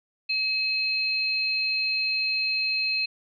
sine tone pair together, 2560 / 4174 Hz, D#7 / C8, +49 / -5 cents, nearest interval minor sixth, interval 846 cents, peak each -25 / -27 dBFS, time 0.29-3.06 s, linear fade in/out 10 ms, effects none

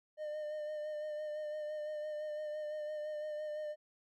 triangle tone with vibrato, 606 Hz, D#5, 46 cents flat, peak -36 dBFS, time 0.17-3.76 s, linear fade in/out 50 ms, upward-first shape sine, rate 5.9 Hz, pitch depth 24 cents each way, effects none

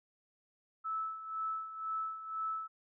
sine tone with tremolo, 1308 Hz, E6, 14 cents flat, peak -33 dBFS, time 0.84-2.68 s, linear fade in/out 20 ms, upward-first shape sine, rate 2 Hz, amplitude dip 70%, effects none

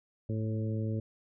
harmonic tone with a mistuned harmonic, 110 Hz, A2, in tune, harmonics 1 / 2 / 3 / 4 / 5, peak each -31 / -37 / -41 / -43 / -45 dBFS, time 0.29-1 s, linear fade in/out 5 ms, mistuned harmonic 1, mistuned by -27 cents, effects none

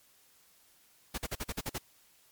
pink noise bursts, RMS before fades -35 dBFS, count 8, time 1.14-1.783 s, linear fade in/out 10 ms, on 41 ms, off 45 ms, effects white hiss -64 dBFS RMS until 2.31 s + MP3 96 kbps

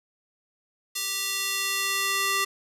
square tone with high-pass filter sweep, 392 Hz, G4, in tune, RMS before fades -27 dBFS, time 0.95-2.45 s, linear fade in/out 10 ms, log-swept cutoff 3900 to 1300 Hz, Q 0.78, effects resampled to 32000 Hz + 8-bit

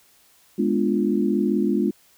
sine chord, G# diminished seventh, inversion none, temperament equal with one note detuned, 208.5 / 246.9 / 293.7 / 349.2 Hz, G#3 / B3 / D4 / F4, +7 / 0 / 0 / 0 cents, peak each -22 / -25 / -25 / -24 dBFS, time 0.58-1.91 s, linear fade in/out 10 ms, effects white hiss -57 dBFS RMS until 2.17 s

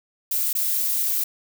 violet noise with dropouts, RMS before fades -23 dBFS, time 0.31-1.24 s, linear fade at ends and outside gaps 5 ms, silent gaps 0.53-0.551 s, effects none

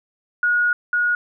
sine tone pair in turn, 1447 / 1447 Hz, F#6 / F#6, -39 / -39 cents, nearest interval unison, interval 0 cents, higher neither, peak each -15 / -16 dBFS, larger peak first, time 0.43-0.73 / 0.93-1.15 s, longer first, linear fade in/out 2 ms, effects none

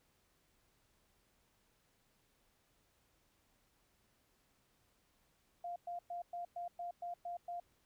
sine tone bursts, 698.5 Hz, F5, in tune, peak -40 dBFS, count 9, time 5.64-7.6 s, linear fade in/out 5 ms, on 120 ms, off 110 ms, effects pink hiss -75 dBFS RMS until 7.85 s

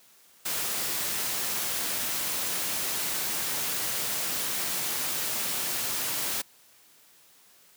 white noise, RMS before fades -30 dBFS, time 0.45-6.42 s, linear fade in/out 10 ms, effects white hiss -58 dBFS RMS until 7.76 s + high-pass 100 Hz 12 dB/octave

